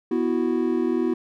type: chord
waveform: triangle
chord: B suspended fourth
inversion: none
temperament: equal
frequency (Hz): 246.9 / 329.6 / 370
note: B3 / E4 / F#4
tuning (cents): 0 / 0 / 0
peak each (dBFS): -23 / -22 / -23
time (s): 0.11-1.14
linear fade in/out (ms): 5
effects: none